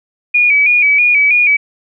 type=tone with vibrato; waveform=sine; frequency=2362 Hz; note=D7; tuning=9 cents sharp; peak=-7 dBFS; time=0.34-1.57 s; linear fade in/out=10 ms; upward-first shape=square; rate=3.1 Hz; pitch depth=57 cents each way; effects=none